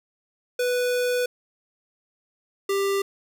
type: tone pair in turn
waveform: square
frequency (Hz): 493.9 / 395.1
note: B4 / G4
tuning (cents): 0 / +14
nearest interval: major third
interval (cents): 386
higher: first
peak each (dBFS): -22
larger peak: neither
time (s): 0.59-1.26 / 2.69-3.02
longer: first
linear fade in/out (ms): 5
effects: none